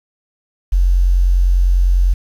sine tone, 45 Hz, F#1, 47 cents flat, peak -9 dBFS, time 0.72-2.14 s, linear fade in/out 10 ms, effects 7-bit

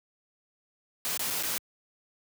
white noise with dropouts, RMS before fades -31 dBFS, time 1.05-1.58 s, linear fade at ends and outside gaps 0 ms, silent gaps 1.174-1.194 / 1.302-1.306 / 1.427-1.434 s, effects high-pass 100 Hz 12 dB/octave

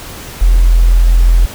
sine tone, 42.6 Hz, F1, 42 cents flat, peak -4 dBFS, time 0.41-1.46 s, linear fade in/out 10 ms, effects pink hiss -29 dBFS RMS until 1.54 s

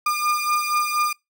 35% pulse beating tone pair, 1206 / 1210.2 Hz, D6 / D#6, +46 / -48 cents, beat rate 4.2 Hz, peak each -20 / -23 dBFS, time 0.06-1.13 s, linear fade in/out 5 ms, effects noise-tail reverb RT60 0.2 s tail -25 dB re dry

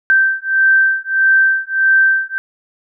sine beating tone pair, 1559 / 1560.6 Hz, G6 / G6, -10 / -8 cents, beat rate 1.6 Hz, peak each -13 dBFS, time 0.1-2.38 s, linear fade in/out 0 ms, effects none

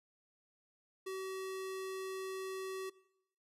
square tone, 380.1 Hz, F#4, 47 cents sharp, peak -40 dBFS, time 1.06-2.9 s, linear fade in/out 10 ms, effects noise-tail reverb RT60 0.8 s tail -20 dB re dry + resampled to 32000 Hz

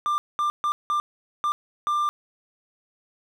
triangle tone bursts at uneven times, 1190 Hz, D6, 22 cents sharp, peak -19 dBFS, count 6, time 0.06-0.18 / 0.39-0.5 / 0.64-0.72 / 0.9-1 / 1.44-1.52 / 1.87-2.09 s, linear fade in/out 0 ms, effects none

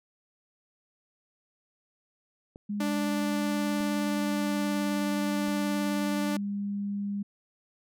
clicks, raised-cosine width 2 ms, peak -32 dBFS, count 3, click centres 2.559 / 3.806 / 5.482 s
sine tone with pitch glide, 205.7 to 201.8 Hz, G#3 to G#3, -16 to -49 cents, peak -29 dBFS, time 2.69-7.23 s, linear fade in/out 10 ms, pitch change -33 cents, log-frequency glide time 3.99-4.74 s
sawtooth tone with vibrato, 293.7 Hz, D4, in tune, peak -25 dBFS, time 2.8-6.37 s, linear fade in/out 5 ms, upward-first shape triangle, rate 19 Hz, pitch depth 11 cents each way
effects none

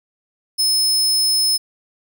sawtooth tone, 5200 Hz, E8, 24 cents flat, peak -12 dBFS, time 0.58-1.58 s, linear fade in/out 20 ms, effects none

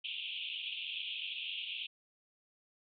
white band-pass noise, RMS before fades -41 dBFS, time 0.04-1.87 s, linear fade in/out 10 ms, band 2500 to 3500 Hz, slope 96 dB/octave, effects none

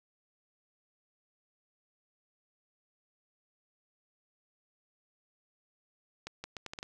accelerating click train, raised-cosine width 0.2 ms, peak -23 dBFS, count 7, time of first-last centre 6.27-6.829 s, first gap 170 ms, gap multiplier 0.75, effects none

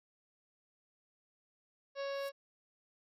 harmonic tone, 554.4 Hz, C#5, in tune, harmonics 1 / 2 / 3 / 4 / 5 / 6 / 7 / 8 / 9 / 10, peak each -37 / -47 / -49 / -55 / -53 / -61 / -54 / -58 / -60 / -55 dBFS, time 1.95-2.32 s, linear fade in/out 50 ms
violet noise with exponential growth, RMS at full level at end -50 dBFS, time 2.02-2.29 s, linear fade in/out 1 ms, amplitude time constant 58 ms
effects resampled to 32000 Hz

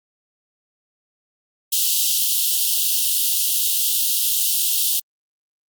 white high-pass noise, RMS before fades -19 dBFS, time 1.72-5 s, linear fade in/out 10 ms, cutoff 2800 Hz, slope 96 dB/octave, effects Opus 48 kbps

